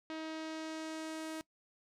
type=tone with low-pass filter sweep; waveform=sawtooth; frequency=317.2 Hz; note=D#4; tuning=33 cents sharp; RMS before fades=-42 dBFS; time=0.1-1.41 s; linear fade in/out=0 ms; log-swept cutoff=4000 to 11000 Hz; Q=1.1; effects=noise-tail reverb RT60 0.1 s tail -21 dB re dry